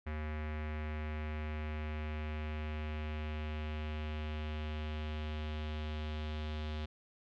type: tone with low-pass filter sweep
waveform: square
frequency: 76.6 Hz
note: D#2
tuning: 27 cents flat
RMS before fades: -39 dBFS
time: 0.06-6.86 s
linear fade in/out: 10 ms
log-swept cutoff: 2100 to 3500 Hz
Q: 2.5
effects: none